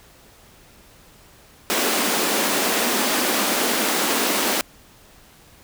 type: high-pass noise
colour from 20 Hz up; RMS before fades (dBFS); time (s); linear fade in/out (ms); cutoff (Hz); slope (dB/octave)
pink; -21; 1.7-4.61; 0; 210; 48
effects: pink hiss -50 dBFS RMS until 5.63 s